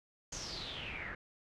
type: noise with low-pass filter sweep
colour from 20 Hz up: pink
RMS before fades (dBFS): -43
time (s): 0.32-1.15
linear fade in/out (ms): 5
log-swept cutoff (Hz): 6600 to 1700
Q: 7.4
effects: none